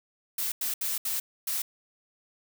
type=noise bursts at uneven times; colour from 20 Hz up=blue; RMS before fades=-30 dBFS; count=5; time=0.38-0.52 / 0.61-0.74 / 0.81-0.98 / 1.05-1.2 / 1.47-1.62 s; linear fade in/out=5 ms; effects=none